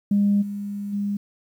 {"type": "tone with level steps", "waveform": "sine", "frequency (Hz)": 202.8, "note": "G#3", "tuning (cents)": -41, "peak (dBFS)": [-15, -27, -22], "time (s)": [0.11, 1.17], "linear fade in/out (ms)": 5, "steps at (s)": [0.41, 0.92], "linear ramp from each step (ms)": 20, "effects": ["tanh soft clip ceiling -11 dBFS", "9-bit"]}